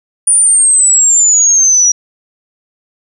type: exponential sweep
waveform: sine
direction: down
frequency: 9510 to 5760 Hz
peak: -5 dBFS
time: 0.27-1.92 s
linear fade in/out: 5 ms
effects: none